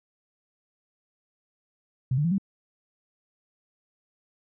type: tone with pitch steps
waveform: sine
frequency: 128.7 / 147.84 / 169.82 / 195.07 Hz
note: C3 / D3 / F3 / G3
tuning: -28 / +12 / -48 / -8 cents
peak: -21 dBFS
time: 2.11-2.382 s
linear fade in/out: 5 ms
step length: 68 ms
effects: none